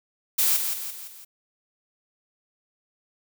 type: noise with echo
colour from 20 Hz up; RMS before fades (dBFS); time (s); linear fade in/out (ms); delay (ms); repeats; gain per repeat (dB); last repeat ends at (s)
blue; -21; 0.38-0.57; 10; 170; 4; -6; 1.25
effects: none